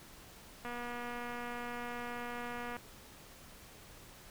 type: click train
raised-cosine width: 0.5 ms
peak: -28 dBFS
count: 511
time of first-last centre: 0.65-2.766 s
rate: 241 Hz
effects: pink hiss -55 dBFS RMS until 4.3 s